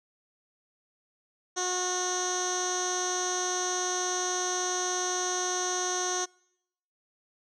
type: tone with low-pass filter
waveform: 15% pulse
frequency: 363.5 Hz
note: F#4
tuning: 31 cents flat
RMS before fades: -30 dBFS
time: 1.56-6.26 s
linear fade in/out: 20 ms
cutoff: 6200 Hz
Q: 8.3
effects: noise-tail reverb RT60 0.8 s tail -26 dB re dry